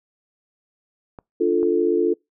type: clicks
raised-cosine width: 1 ms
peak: -24 dBFS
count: 2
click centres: 1.188 / 1.63 s
type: chord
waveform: sine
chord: D minor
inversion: none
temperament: equal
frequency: 293.7 / 349.2 / 440 Hz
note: D4 / F4 / A4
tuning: 0 / 0 / 0 cents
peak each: -24 / -19 / -20 dBFS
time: 1.4-2.14 s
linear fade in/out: 10 ms
effects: noise-tail reverb RT60 0.2 s tail -26 dB re dry